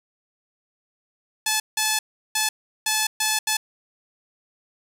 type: tone bursts at uneven times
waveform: 5% pulse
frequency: 865 Hz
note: A5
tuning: 30 cents flat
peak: -8 dBFS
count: 6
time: 1.46-1.6 / 1.77-1.99 / 2.35-2.49 / 2.86-3.07 / 3.2-3.39 / 3.47-3.57 s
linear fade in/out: 5 ms
effects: none